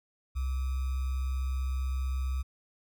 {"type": "tone with sample-and-hold", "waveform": "sine", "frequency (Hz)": 65.41, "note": "C2", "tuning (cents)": 0, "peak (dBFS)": -28, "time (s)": [0.35, 2.43], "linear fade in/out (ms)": 20, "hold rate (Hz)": 1225, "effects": []}